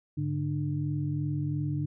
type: tone cluster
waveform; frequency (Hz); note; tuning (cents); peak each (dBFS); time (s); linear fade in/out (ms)
sine; 102.1 / 145 / 299.6; G#2 / D3 / D4; -29 / -22 / +35; -35 / -29 / -35; 0.17-1.86; 10
effects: none